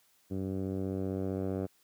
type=tone with low-pass filter sweep; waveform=10% pulse; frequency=95.4 Hz; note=G2; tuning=47 cents flat; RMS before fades=-34 dBFS; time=0.3-1.67 s; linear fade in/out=20 ms; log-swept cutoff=320 to 650 Hz; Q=0.91; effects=white hiss -68 dBFS RMS until 1.83 s + high-pass 60 Hz 12 dB/octave